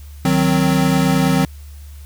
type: chord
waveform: square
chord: C diminished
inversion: first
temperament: equal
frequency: 155.56 / 185 / 261.6 Hz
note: Eb3 / Gb3 / C4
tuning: 0 / 0 / 0 cents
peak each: -18 dBFS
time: 0.25-1.45 s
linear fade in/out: 2 ms
effects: added 72 Hz sine -33 dBFS peak until 2.05 s + white hiss -49 dBFS RMS until 2.05 s